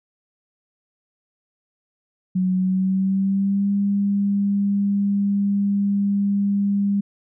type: tone with pitch glide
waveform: sine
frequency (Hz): 185 to 200.6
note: F#3 to G3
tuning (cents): 0 to +40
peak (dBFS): -17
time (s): 2.35-7.01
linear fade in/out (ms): 10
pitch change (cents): +140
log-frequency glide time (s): 2.55-3.71
effects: none